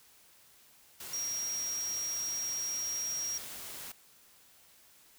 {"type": "tone in noise", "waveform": "sine", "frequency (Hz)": 5640, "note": "F8", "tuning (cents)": 16, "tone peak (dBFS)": -33, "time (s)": [1.13, 3.38], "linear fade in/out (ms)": 5, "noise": "white", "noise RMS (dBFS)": -44, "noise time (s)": [1, 3.92], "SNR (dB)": 8, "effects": ["white hiss -61 dBFS RMS until 5.18 s"]}